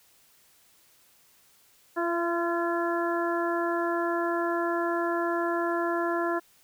harmonic tone with a mistuned harmonic, 342.3 Hz, F4, 35 cents flat, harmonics 1 / 2 / 3 / 4 / 5, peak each -28 / -31 / -33 / -34 / -35 dBFS, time 1.96-6.4 s, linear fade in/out 20 ms, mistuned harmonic 2, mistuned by -19 cents, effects white hiss -61 dBFS RMS until 6.63 s

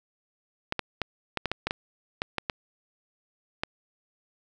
clicks, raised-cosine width 0.3 ms, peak -11 dBFS, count 12, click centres 0.724 / 0.793 / 1.017 / 1.373 / 1.457 / 1.516 / 1.67 / 1.709 / 2.219 / 2.383 / 2.498 / 3.635 s, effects none

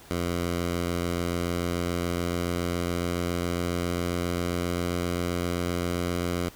10% pulse tone with pitch glide, 86.8 to 87.61 Hz, F2 to F2, -10 to +6 cents, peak -18 dBFS, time 0.11-6.49 s, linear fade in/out 0 ms, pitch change +16 cents, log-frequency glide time 0.73-5 s, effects pink hiss -50 dBFS RMS until 6.55 s

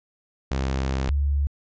sawtooth / sine tone pair in turn, 66.4 / 71.03 Hz, C2 / C#2, +26 / +43 cents, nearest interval minor second, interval 117 cents, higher second, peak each -19 dBFS, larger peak neither, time 0.51-1.09 / 1.09-1.47 s, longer first, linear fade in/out 0 ms, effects resampled to 16000 Hz

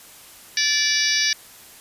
harmonic tone with a mistuned harmonic, 581 Hz, D5, 19 cents flat, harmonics 3 / 4 / 5 / 6 / 7 / 8 / 9 / 10, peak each -25 / -26 / -30 / -30 / -28 / -24 / -25 / -25 dBFS, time 0.57-1.33 s, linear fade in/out 2 ms, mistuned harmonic 7, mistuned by -86 cents, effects white hiss -45 dBFS RMS until 1.8 s + resampled to 32000 Hz

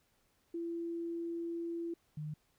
sine tone pair in turn, 337.4 / 151.82 Hz, E4 / D#3, +40 / -42 cents, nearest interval octave + major second, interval 1382 cents, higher first, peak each -36 / -38 dBFS, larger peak first, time 0.54-1.94 / 2.17-2.34 s, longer first, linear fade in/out 5 ms, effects pink hiss -74 dBFS RMS until 2.58 s

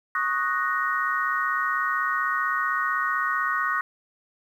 sine chord, D# minor seventh, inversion third, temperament equal, 1108.7 / 1244.5 / 1480 / 1864.7 Hz, C#6 / D#6 / F#6 / A#6, 0 / 0 / 0 / 0 cents, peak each -28 dBFS, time 0.15-3.81 s, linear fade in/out 2 ms, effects 9-bit

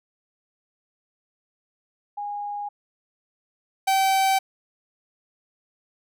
sine / 45% pulse tone pair in turn, 821 / 771.7 Hz, G#5 / G5, -20 / -27 cents, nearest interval minor second, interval 107 cents, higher first, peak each -28 / -18 dBFS, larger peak second, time 2.17-2.69 / 3.87-4.39 s, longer neither, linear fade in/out 10 ms, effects none

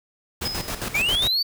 pink noise with tremolo, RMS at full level -28 dBFS, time 0.41-1.28 s, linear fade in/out 10 ms, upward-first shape square, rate 7.4 Hz, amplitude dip 65%
triangle tone with exponential decay, 5080 Hz, D#8, 35 cents sharp, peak -23 dBFS, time 0.45-1.01 s, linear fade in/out 5 ms, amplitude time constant 120 ms
triangle linear sweep, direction up, 2217 to 4622 Hz, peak -18 dBFS, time 0.94-1.43 s, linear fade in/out 10 ms
effects none

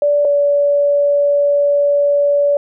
sine tone pair in turn, 581 / 574 Hz, D5 / D5, -19 / -40 cents, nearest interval unison, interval 21 cents, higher first, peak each -10 dBFS, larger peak neither, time 0.02-0.25 / 0.25-2.57 s, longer second, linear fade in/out 2 ms, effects none

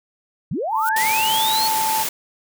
sine linear sweep, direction up, 110.3 to 4435 Hz, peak -21 dBFS, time 0.51-1.68 s, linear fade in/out 5 ms
violet noise with exponential growth, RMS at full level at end -24 dBFS, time 0.7-0.89 s, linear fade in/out 1 ms, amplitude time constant 40 ms
sine tone, 880 Hz, A5, in tune, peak -19 dBFS, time 0.72-2.04 s, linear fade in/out 20 ms
white high-pass noise, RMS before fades -24 dBFS, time 0.96-2.09 s, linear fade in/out 5 ms, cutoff 100 Hz, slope 24 dB/octave
effects none

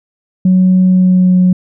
sine tone with pitch glide, 185 to 182.45 Hz, F#3 to F#3, 0 to -24 cents, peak -4 dBFS, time 0.45-1.53 s, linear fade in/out 5 ms, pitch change -24 cents, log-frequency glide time 0.83-1.38 s, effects tanh soft clip ceiling -2 dBFS

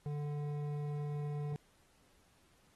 triangle tone with hard clipping, 146.83 Hz, D3, in tune, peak -38 dBFS, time 0.06-1.56 s, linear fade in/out 0 ms, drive 14 dB, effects pink hiss -70 dBFS RMS until 2.75 s + AAC 32 kbps

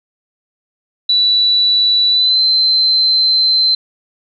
sine tone with pitch glide, 3951 to 4090 Hz, B7 to C8, 0 to -40 cents, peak -9 dBFS, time 1.09-3.75 s, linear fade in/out 5 ms, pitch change +60 cents, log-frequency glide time 2.1-2.41 s, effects none

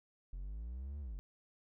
triangle linear two-way sweep, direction up then down, 42.44 to 74.4 to 42.44 Hz, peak -39 dBFS, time 0.33-1.19 s, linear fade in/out 0 ms, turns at 1 s, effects none

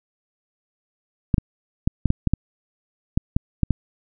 clicks, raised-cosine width 5 ms, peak -5 dBFS, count 11, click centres 1.342 / 1.382 / 1.875 / 2.057 / 2.104 / 2.273 / 2.336 / 3.175 / 3.365 / 3.633 / 3.707 s, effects none

